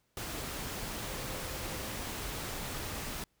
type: tone in noise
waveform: sine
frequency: 520 Hz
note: C5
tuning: 11 cents flat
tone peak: -49 dBFS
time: 1.07-1.95 s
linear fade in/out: 2 ms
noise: pink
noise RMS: -39 dBFS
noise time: 0.17-3.24 s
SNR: -13 dB
effects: pink hiss -75 dBFS RMS until 3.4 s